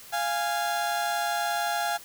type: tone pair together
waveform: 30% pulse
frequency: 695.4 / 827 Hz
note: F5 / G#5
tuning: -8 / -8 cents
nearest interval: minor third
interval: 300 cents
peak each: -26 dBFS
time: 0.12-1.98 s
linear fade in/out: 20 ms
effects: white hiss -47 dBFS RMS until 2.04 s